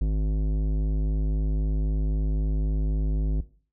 sine tone with tanh clipping, 51.91 Hz, G#1, in tune, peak -23 dBFS, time 0.01-3.41 s, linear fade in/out 5 ms, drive 14 dB, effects noise-tail reverb RT60 0.4 s tail -17 dB re dry

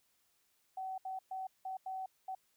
sine tone bursts at uneven times, 758 Hz, F#5, 42 cents sharp, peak -38 dBFS, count 6, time 0.77-0.98 / 1.05-1.19 / 1.31-1.47 / 1.65-1.77 / 1.86-2.06 / 2.28-2.35 s, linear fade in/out 5 ms, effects white hiss -75 dBFS RMS until 2.56 s

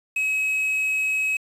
triangle tone with quantisation, 2557 Hz, D#7, 47 cents sharp, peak -19 dBFS, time 0.16-1.37 s, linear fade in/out 5 ms, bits 7, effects resampled to 32000 Hz

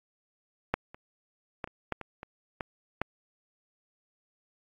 clicks, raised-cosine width 0.5 ms, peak -10 / -30 / -18 / -30 / -15 / -24 / -26 / -18 / -13 dBFS, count 9, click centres 0.74 / 0.945 / 1.642 / 1.675 / 1.923 / 2.013 / 2.231 / 2.608 / 3.016 s, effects AAC 64 kbps

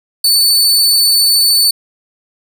sawtooth tone, 4493 Hz, C#8, 23 cents sharp, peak -5 dBFS, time 0.24-1.71 s, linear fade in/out 5 ms, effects none

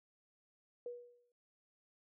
sine tone with exponential decay, 484 Hz, B4, 35 cents flat, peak -39 dBFS, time 0.86-1.32 s, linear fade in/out 2 ms, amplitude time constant 98 ms, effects none

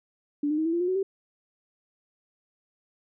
sine tone with pitch steps, 291.1 / 303.3 / 316 / 329.2 / 343 / 357.4 / 372.3 / 387.9 Hz, D4 / D#4 / D#4 / E4 / F4 / F4 / F#4 / G4, -15 / -44 / +27 / -2 / -31 / +40 / +11 / -18 cents, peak -23 dBFS, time 0.43-1.03 s, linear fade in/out 5 ms, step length 75 ms, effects none

